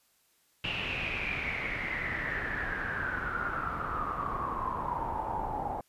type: noise with low-pass filter sweep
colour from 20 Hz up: pink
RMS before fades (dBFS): -34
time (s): 0.64-5.81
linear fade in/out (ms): 2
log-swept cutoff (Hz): 2800 to 790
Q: 9.6
effects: white hiss -69 dBFS RMS until 5.88 s + resampled to 32000 Hz